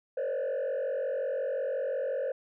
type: tone with frequency modulation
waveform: sine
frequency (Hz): 539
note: C#5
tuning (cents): -49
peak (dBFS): -26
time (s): 0.17-2.32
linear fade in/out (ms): 5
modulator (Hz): 45.6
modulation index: 1.2
effects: tanh soft clip ceiling -28 dBFS